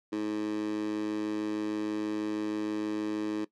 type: tone with high-pass filter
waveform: 15% pulse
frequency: 106.3 Hz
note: G#2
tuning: 41 cents sharp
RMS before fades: -32 dBFS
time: 0.12-3.45 s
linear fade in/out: 10 ms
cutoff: 300 Hz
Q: 3.9
effects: noise-tail reverb RT60 0.1 s tail -18 dB re dry + low-pass 6000 Hz 12 dB/octave